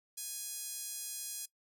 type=tone with high-pass filter; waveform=5% pulse; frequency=830.6 Hz; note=G#5; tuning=in tune; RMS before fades=-42 dBFS; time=0.17-1.46 s; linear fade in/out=10 ms; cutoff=5900 Hz; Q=0.52; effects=noise-tail reverb RT60 0.1 s tail -20 dB re dry